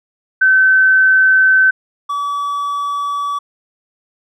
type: tone pair in turn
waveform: sine / triangle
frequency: 1532 / 1145 Hz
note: G6 / D6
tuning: -40 / -44 cents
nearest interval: perfect fourth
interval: 504 cents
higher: first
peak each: -7 / -15 dBFS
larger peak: first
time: 0.41-1.71 / 2.09-3.39 s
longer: neither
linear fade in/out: 10 ms
effects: none